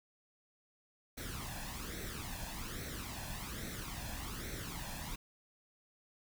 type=noise with flanger; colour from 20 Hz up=pink; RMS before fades=-43 dBFS; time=1.17-5.16 s; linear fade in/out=10 ms; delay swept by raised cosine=0.5 to 1.2 ms; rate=1.2 Hz; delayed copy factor=+0.65; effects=none